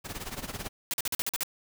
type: noise with tremolo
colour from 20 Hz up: pink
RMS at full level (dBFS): -35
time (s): 0.04-0.69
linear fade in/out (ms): 20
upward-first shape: sine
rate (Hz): 18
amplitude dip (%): 80
type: noise bursts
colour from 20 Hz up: white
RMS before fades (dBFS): -30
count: 8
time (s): 0.91-1.433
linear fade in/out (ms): 0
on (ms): 26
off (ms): 45
effects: none